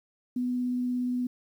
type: tone with vibrato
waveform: sine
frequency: 248.2 Hz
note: B3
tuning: 9 cents sharp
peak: -26 dBFS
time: 0.36-1.27 s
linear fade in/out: 5 ms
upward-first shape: triangle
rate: 17 Hz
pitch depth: 9 cents each way
effects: 10-bit